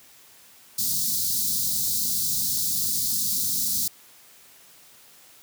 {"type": "band-stop noise", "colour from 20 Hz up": "white", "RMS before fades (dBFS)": -25, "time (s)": [0.78, 3.88], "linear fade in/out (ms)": 5, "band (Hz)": [250, 4000], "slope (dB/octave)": 48, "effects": ["white hiss -52 dBFS RMS until 5.42 s", "high-pass 80 Hz 12 dB/octave"]}